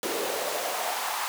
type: noise with high-pass filter sweep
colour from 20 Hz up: pink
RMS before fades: -30 dBFS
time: 0.03-1.28 s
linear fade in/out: 0 ms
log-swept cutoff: 380 to 1000 Hz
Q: 3
effects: none